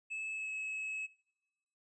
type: tone with pitch glide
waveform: triangle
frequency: 2604 to 2579 Hz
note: E7 to E7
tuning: -22 to -39 cents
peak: -36 dBFS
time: 0.1-1.07 s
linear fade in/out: 20 ms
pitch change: -17 cents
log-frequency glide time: 0.32-0.5 s
effects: noise-tail reverb RT60 1.0 s tail -23 dB re dry + resampled to 22050 Hz